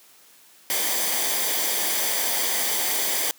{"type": "noise with comb filter", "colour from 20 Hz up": "white", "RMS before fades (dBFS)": -24, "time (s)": [0.7, 3.31], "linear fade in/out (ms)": 0, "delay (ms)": 0.74, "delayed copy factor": -0.55, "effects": ["white hiss -53 dBFS RMS until 3.38 s", "high-pass 200 Hz 12 dB/octave"]}